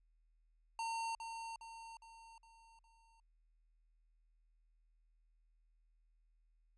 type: tone with echo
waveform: square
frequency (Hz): 911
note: A#5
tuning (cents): -40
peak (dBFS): -39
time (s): 0.79-1.15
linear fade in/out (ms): 2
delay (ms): 410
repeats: 5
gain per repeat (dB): -6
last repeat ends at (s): 3.2
effects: added 40 Hz sine -70 dBFS peak until 6.77 s + resampled to 24000 Hz